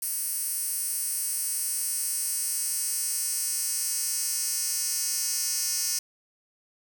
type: tone with high-pass filter sweep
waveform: 10% pulse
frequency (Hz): 359.1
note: F4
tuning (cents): +48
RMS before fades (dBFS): -29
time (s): 0.02-5.99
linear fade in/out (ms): 5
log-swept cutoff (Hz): 10000 to 6600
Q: 2
effects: none